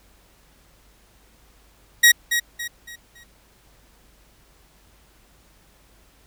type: tone with echo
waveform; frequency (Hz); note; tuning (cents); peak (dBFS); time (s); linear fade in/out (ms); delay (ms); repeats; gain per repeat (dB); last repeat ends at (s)
sawtooth; 1897; A#6; +30; -6; 2.03-2.12; 10; 280; 4; -9; 3.24
effects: added 50 Hz sine -57 dBFS peak until 6.26 s + pink hiss -57 dBFS RMS until 6.26 s